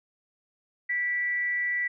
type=tone with frequency modulation; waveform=sine; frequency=1961 Hz; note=B6; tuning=13 cents flat; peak=-25 dBFS; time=0.89-1.88 s; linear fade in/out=10 ms; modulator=336 Hz; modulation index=0.2; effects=none